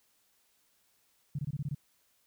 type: tone bursts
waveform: sine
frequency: 143.3 Hz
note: D3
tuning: 42 cents flat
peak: -31 dBFS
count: 7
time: 1.35-1.748 s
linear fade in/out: 5 ms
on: 38 ms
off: 22 ms
effects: white hiss -71 dBFS RMS until 2.26 s